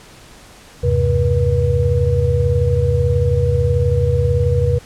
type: tone cluster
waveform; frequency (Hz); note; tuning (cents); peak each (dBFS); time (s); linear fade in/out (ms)
sine; 78.9 / 97.3 / 130.3 / 482.9; D#2 / G2 / C3 / B4; +25 / -12 / -7 / -39; -18; 0.83-4.79; 10
effects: pink hiss -42 dBFS RMS until 4.85 s + low-pass 10000 Hz 12 dB/octave